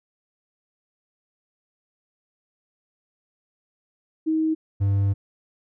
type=tone pair in turn; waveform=sine / triangle; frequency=316.6 / 99.29 Hz; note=D#4 / G2; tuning=+30 / +23 cents; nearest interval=octave + minor sixth; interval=2007 cents; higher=first; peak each=-19 / -16 dBFS; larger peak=second; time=4.26-4.55 / 4.8-5.14 s; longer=second; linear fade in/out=20 ms; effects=none